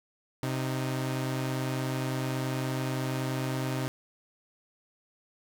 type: tone pair together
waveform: sawtooth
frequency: 130.3 / 309.9 Hz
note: C3 / D#4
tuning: -7 / -7 cents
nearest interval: octave + minor third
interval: 1500 cents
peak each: -26 / -32 dBFS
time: 0.43-3.88 s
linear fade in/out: 0 ms
effects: 10-bit